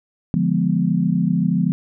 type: chord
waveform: sine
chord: D diminished seventh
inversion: none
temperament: equal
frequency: 146.83 / 174.61 / 207.7 / 246.9 Hz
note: D3 / F3 / Ab3 / Cb4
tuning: 0 / 0 / 0 / 0 cents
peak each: -24 / -18 / -22 / -23 dBFS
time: 0.34-1.72 s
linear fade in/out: 0 ms
effects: none